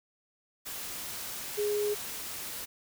sine tone in noise, 415.3 Hz, G#4, in tune, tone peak -27 dBFS, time 1.57-1.95 s, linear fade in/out 20 ms, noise white, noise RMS -39 dBFS, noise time 0.65-2.66 s, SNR +9 dB, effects none

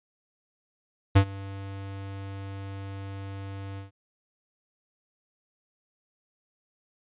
square tone with ADSR envelope, 98 Hz, G2, in tune, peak -13 dBFS, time 1.15-3.91 s, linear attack 15 ms, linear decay 79 ms, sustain -23 dB, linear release 130 ms, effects resampled to 8000 Hz

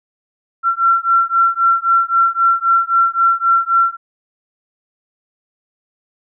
sine beating tone pair, 1357 / 1360.8 Hz, E6 / F6, +50 / -45 cents, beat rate 3.8 Hz, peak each -14 dBFS, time 0.63-3.97 s, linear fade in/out 50 ms, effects none

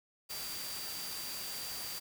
sine tone in noise, 4700 Hz, D8, 1 cent sharp, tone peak -44 dBFS, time 0.29-2 s, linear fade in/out 20 ms, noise white, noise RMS -42 dBFS, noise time 0.29-2 s, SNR -5 dB, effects none

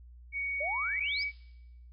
sine tone with pitch glide, 2239 to 2273 Hz, C#7 to C#7, +17 to +43 cents, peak -31 dBFS, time 0.32-1.32 s, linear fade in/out 50 ms, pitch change +26 cents, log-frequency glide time 0.7-0.93 s
sine exponential sweep, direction up, 554.4 to 5274 Hz, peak -34 dBFS, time 0.6-1.24 s, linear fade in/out 10 ms
effects noise-tail reverb RT60 1.0 s tail -22 dB re dry + added 60 Hz sine -49 dBFS peak until 1.92 s

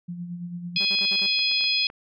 sine tone with tremolo, 174.61 Hz, F3, in tune, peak -29 dBFS, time 0.08-0.78 s, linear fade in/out 10 ms, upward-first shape sine, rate 9 Hz, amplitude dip 50%
harmonic tone, 836 Hz, G#5, 11 cents sharp, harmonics 3 / 4 / 5 / 6, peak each -26 / -26 / -26 / -26 dBFS, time 0.76-1.87 s, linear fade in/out 2 ms
sawtooth tone bursts, 197 Hz, G3, 9 cents sharp, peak -32 dBFS, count 5, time 0.8-1.265 s, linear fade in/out 5 ms, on 53 ms, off 50 ms
clicks, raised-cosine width 0.5 ms, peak -29 dBFS, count 10, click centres 0.824 / 0.988 / 1.047 / 1.129 / 1.194 / 1.392 / 1.514 / 1.609 / 1.641 / 1.901 s
effects none

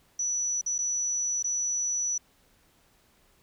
sine tone with dropouts, 5920 Hz, F#8, in tune, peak -26 dBFS, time 0.19-2.18 s, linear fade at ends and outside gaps 5 ms, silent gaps 0.613-0.661 / 0.782-0.787 / 1.427-1.442 s, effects pink hiss -64 dBFS RMS until 3.42 s

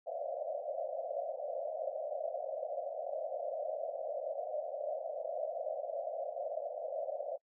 white band-pass noise, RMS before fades -39 dBFS, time 0.06-7.38 s, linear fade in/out 20 ms, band 530 to 690 Hz, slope 96 dB/octave, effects noise-tail reverb RT60 0.1 s tail -26 dB re dry

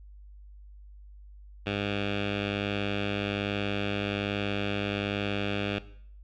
10% pulse tone with low-pass filter, 101.2 Hz, G#2, 44 cents flat, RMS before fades -31 dBFS, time 1.66-5.79 s, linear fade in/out 5 ms, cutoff 3000 Hz, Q 4.7, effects noise-tail reverb RT60 0.6 s tail -17 dB re dry + added 50 Hz sine -46 dBFS peak until 6.23 s

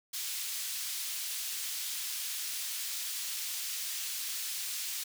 pink high-pass noise, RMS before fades -37 dBFS, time 0.13-5.04 s, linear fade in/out 10 ms, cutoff 3600 Hz, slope 12 dB/octave, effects none

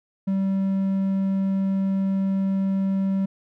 triangle tone, 193.4 Hz, G3, 23 cents flat, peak -18 dBFS, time 0.27-3.26 s, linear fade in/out 10 ms, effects none

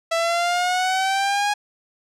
sawtooth exponential sweep, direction up, 659.3 to 830 Hz, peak -15 dBFS, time 0.11-1.54 s, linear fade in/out 10 ms, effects low-pass 8000 Hz 12 dB/octave

